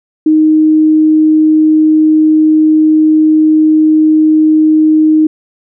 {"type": "tone", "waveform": "sine", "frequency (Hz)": 311.1, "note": "D#4", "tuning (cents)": 0, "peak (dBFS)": -4, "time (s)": [0.26, 5.27], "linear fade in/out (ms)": 5, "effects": []}